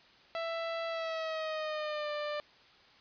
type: tone with pitch glide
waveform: sawtooth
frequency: 663 to 594.1 Hz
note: E5 to D5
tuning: +10 to +20 cents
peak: -30 dBFS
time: 0.35-2.4 s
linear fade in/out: 0 ms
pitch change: -190 cents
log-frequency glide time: 0.88-2.11 s
effects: white hiss -60 dBFS RMS until 3 s + resampled to 11025 Hz